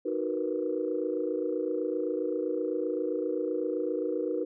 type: chord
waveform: sine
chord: B major seventh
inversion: first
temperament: equal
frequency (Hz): 311.1 / 370 / 466.2 / 493.9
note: D#4 / F#4 / A#4 / B4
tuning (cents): 0 / 0 / 0 / 0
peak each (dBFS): -33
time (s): 0.05-4.45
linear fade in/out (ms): 10
effects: tanh soft clip ceiling -17 dBFS